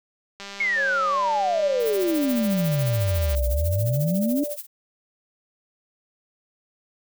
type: click train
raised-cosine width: 0.2 ms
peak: -20 dBFS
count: 588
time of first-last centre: 0.4-3.35 s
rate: 199 Hz
type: exponential two-way sweep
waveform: sine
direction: down then up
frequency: 2217 to 59.7 to 299.9 Hz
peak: -20 dBFS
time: 0.6-4.44 s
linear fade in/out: 5 ms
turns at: 3.46 s
type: tone with pitch glide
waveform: sine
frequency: 548 to 587.3 Hz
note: C#5 to D5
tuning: -20 to 0 cents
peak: -28 dBFS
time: 0.75-4.57 s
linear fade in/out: 50 ms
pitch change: +120 cents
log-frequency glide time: 1.11-1.19 s
type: noise with tremolo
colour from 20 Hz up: violet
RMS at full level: -32 dBFS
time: 1.79-4.67 s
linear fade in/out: 50 ms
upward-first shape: sine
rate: 14 Hz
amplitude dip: 85%
effects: none